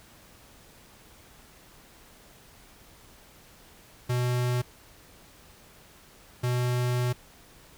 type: tone pair in turn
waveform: square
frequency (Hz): 123.6 / 123.6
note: B2 / B2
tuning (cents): +2 / +2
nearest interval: unison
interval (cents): 0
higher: neither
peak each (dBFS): -25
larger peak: neither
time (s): 4.09-4.62 / 6.43-7.13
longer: second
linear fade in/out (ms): 10
effects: pink hiss -54 dBFS RMS until 7.77 s